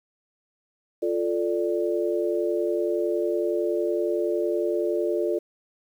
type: chord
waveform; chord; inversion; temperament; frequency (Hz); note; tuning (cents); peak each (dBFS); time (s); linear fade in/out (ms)
sine; D minor; first; equal; 349.2 / 440 / 587.3; F4 / A4 / D5; 0 / 0 / 0; -25 / -27 / -28; 1.02-5.39; 10
effects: 9-bit